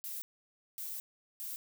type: noise bursts at uneven times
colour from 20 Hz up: violet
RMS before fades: -41 dBFS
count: 3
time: 0.04-0.22 / 0.78-1 / 1.4-1.56 s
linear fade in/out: 0 ms
effects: none